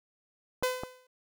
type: clicks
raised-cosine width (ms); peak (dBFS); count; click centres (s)
1; -19 / -20; 2; 0.626 / 0.835
type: tone with exponential decay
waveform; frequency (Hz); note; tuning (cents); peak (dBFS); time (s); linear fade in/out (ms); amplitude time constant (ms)
sawtooth; 507; B4; +45; -21; 0.63-1.07; 5; 95
effects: none